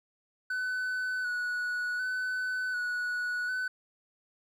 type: tone with vibrato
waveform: triangle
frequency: 1487 Hz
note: F#6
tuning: 8 cents sharp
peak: -28 dBFS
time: 0.5-3.68 s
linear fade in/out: 5 ms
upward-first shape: square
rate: 0.67 Hz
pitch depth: 22 cents each way
effects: none